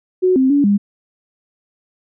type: tone with pitch steps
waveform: sine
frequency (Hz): 368.7 / 262.3 / 285.2 / 202.6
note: F#4 / C4 / C#4 / G#3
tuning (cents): -6 / +4 / +49 / -43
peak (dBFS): -10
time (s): 0.22-0.78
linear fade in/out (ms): 20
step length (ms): 140
effects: none